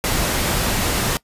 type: noise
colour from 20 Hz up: pink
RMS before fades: -20 dBFS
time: 0.04-1.17 s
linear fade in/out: 0 ms
effects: noise-tail reverb RT60 0.1 s tail -20 dB re dry + resampled to 32000 Hz